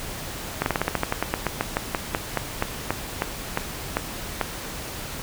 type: slowing click train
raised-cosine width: 0.5 ms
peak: -6 dBFS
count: 23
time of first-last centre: 0.62-4.413 s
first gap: 41 ms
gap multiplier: 1.12
effects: pink hiss -34 dBFS RMS until 5.22 s